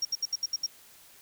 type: tone bursts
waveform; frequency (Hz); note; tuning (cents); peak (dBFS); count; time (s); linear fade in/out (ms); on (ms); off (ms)
sine; 5588; F8; 0; -24; 7; 0.02-0.663; 5; 31; 71
effects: tanh soft clip ceiling -23 dBFS + white hiss -55 dBFS RMS until 1.21 s